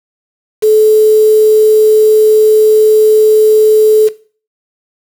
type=tone with quantisation; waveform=sine; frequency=431.3 Hz; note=A4; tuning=35 cents flat; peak=-4 dBFS; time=0.62-4.09 s; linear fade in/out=20 ms; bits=4; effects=noise-tail reverb RT60 0.4 s tail -17 dB re dry